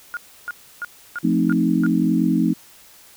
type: tone bursts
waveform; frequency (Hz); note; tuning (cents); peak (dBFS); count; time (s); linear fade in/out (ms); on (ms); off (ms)
sine; 1427; F6; +37; -24; 6; 0.14-1.864; 0; 29; 310
type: chord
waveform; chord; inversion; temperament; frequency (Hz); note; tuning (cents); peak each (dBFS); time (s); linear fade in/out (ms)
sine; F dominant seventh; none; equal; 174.61 / 220 / 261.6 / 311.1; F3 / A3 / C4 / Eb4; 0 / 0 / 0 / 0; -21; 1.23-2.54; 20
effects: white hiss -48 dBFS RMS until 3.16 s